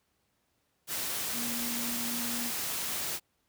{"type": "tone in noise", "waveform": "sine", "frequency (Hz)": 237.3, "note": "A#3", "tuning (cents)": 31, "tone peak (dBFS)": -37, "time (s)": [1.32, 2.52], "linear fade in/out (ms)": 50, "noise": "white", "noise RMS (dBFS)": -34, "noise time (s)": [0.87, 3.2], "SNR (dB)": -6, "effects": ["pink hiss -75 dBFS RMS until 3.48 s", "high-pass 60 Hz 12 dB/octave"]}